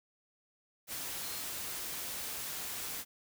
sine tone in noise, 4186 Hz, C8, in tune, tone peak -49 dBFS, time 1.2-1.45 s, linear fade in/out 50 ms, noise white, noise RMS -40 dBFS, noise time 0.87-3.05 s, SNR -12 dB, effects none

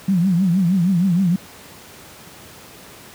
sine tone with vibrato, 181.4 Hz, F#3, 34 cents flat, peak -13 dBFS, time 0.08-1.36 s, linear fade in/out 5 ms, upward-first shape triangle, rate 6.4 Hz, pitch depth 180 cents each way, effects pink hiss -41 dBFS RMS until 3.14 s + high-pass 100 Hz 12 dB/octave

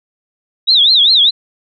sine tone with vibrato, 3720 Hz, A#7, 4 cents flat, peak -6 dBFS, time 0.67-1.31 s, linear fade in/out 20 ms, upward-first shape triangle, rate 5 Hz, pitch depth 250 cents each way, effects none

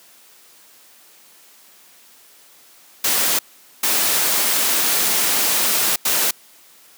white noise bursts at uneven times, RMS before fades -18 dBFS, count 3, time 3.04-3.39 / 3.83-5.96 / 6.05-6.31 s, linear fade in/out 5 ms, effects white hiss -49 dBFS RMS until 6.97 s + high-pass 200 Hz 12 dB/octave

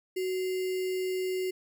sine tone with sample-and-hold, 371.9 Hz, F#4, 9 cents sharp, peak -28 dBFS, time 0.16-1.51 s, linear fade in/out 10 ms, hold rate 2450 Hz, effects none

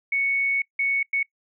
sine tone bursts at uneven times, 2218 Hz, C#7, in tune, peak -20 dBFS, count 3, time 0.12-0.62 / 0.79-1.03 / 1.13-1.23 s, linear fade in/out 5 ms, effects noise-tail reverb RT60 0.1 s tail -24 dB re dry

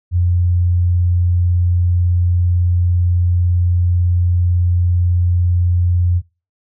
sine tone, 88.2 Hz, F2, 18 cents sharp, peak -11 dBFS, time 0.11-6.22 s, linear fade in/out 50 ms, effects noise-tail reverb RT60 0.3 s tail -21 dB re dry

